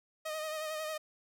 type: tone with vibrato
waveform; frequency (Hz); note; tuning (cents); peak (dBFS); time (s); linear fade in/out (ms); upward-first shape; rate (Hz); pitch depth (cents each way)
sawtooth; 622.3; D#5; 0; -32; 0.25-0.98; 10; sine; 11; 34
effects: none